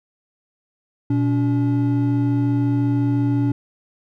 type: tone pair together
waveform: triangle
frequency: 120 / 285.7 Hz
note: B2 / D4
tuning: -49 / -48 cents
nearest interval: octave + minor third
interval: 1501 cents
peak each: -17 dBFS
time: 1.1-3.52 s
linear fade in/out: 5 ms
effects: none